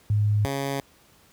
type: tone pair in turn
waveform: sine / 10% pulse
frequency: 104.6 / 138.24 Hz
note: G#2 / C#3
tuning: +13 / -4 cents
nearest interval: perfect fourth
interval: 483 cents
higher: second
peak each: -18 dBFS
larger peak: neither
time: 0.1-0.45 / 0.45-0.8 s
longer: neither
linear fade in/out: 0 ms
effects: pink hiss -57 dBFS RMS until 1.32 s + high-pass 60 Hz 12 dB/octave